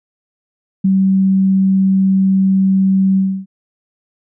sine tone with ADSR envelope, 191.7 Hz, G3, 38 cents flat, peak -7 dBFS, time 0.84-3.46 s, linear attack 11 ms, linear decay 5 ms, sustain -2 dB, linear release 290 ms, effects none

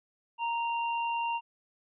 sine tone pair together, 932.3 / 2775 Hz, A#5 / F7, 0 / -12 cents, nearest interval octave + perfect fifth, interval 1888 cents, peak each -29 / -37 dBFS, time 0.38-1.41 s, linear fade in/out 50 ms, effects none

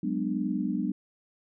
sine chord, G# half-diminished seventh, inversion third, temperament just, 186.89 / 207.7 / 249.2 / 299 Hz, F#3 / G#3 / B3 / D4, +18 / 0 / +16 / +31 cents, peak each -32 dBFS, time 0.03-0.92 s, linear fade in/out 5 ms, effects none

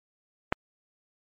clicks, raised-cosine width 0.5 ms, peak -27 / -7 dBFS, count 2, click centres 0.522 / 0.525 s, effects MP3 64 kbps

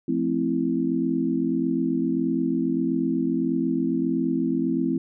sine chord, F major seventh, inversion none, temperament equal, 174.61 / 220 / 261.6 / 329.6 Hz, F3 / A3 / C4 / E4, 0 / 0 / 0 / 0 cents, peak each -30 / -29 / -24 / -26 dBFS, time 0.08-4.98 s, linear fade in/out 5 ms, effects none

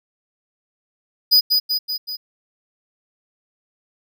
square tone with echo, 4958 Hz, D#8, 7 cents flat, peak -10 dBFS, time 1.31-1.41 s, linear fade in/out 20 ms, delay 190 ms, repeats 4, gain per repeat -4 dB, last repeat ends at 2.17 s, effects none

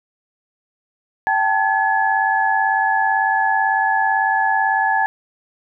sine tone cluster, 781 / 879 / 1699 Hz, G5 / A5 / G#6, -7 / -2 / +39 cents, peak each -19 dBFS, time 1.27-5.06 s, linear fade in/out 0 ms, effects none

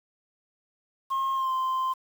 sine tone with pitch glide, 1072 to 1042.1 Hz, C6 to C6, +42 to -7 cents, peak -22 dBFS, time 1.1-1.94 s, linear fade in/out 20 ms, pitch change -49 cents, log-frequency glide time 1.34-1.52 s, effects tanh soft clip ceiling -23 dBFS + 8-bit

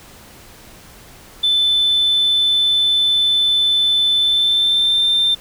sine tone with pitch glide, 3520 to 3582 Hz, A7 to A7, 0 to +30 cents, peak -11 dBFS, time 1.43-5.35 s, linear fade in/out 10 ms, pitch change +30 cents, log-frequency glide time 4.17-5.06 s, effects tanh soft clip ceiling -9 dBFS + pink hiss -42 dBFS RMS until 5.4 s

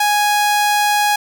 sawtooth tone, 830 Hz, G#5, 1 cent flat, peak -9 dBFS, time 0-1.16 s, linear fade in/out 5 ms, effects none

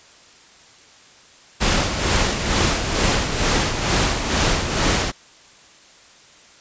pink noise with tremolo, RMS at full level -17 dBFS, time 1.6-5.12 s, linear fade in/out 20 ms, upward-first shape sine, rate 2.2 Hz, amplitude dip 55%, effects white hiss -48 dBFS RMS until 6.6 s + resampled to 16000 Hz

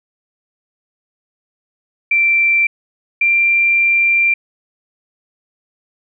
sine tone pair in turn, 2349 / 2369 Hz, D7 / D7, 0 / +14 cents, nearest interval unison, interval 14 cents, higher second, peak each -10 dBFS, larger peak neither, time 2.11-2.67 / 3.21-4.34 s, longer second, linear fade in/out 5 ms, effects none

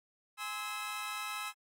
20% pulse chord, Ab augmented, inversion none, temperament just, 830.6 / 1038.3 / 1297.8 Hz, Ab5 / C6 / E6, 0 / -14 / -27 cents, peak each -40 / -39 / -34 dBFS, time 0.37-1.53 s, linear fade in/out 50 ms, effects AAC 48 kbps

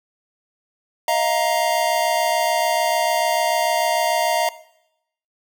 square chord, Eb suspended second, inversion none, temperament equal with one note detuned, 631.7 / 698.5 / 932.3 Hz, Eb5 / F5 / Bb5, +26 / 0 / 0 cents, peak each -23 / -22 / -22 dBFS, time 1.08-4.49 s, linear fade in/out 2 ms, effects noise-tail reverb RT60 0.8 s tail -18 dB re dry

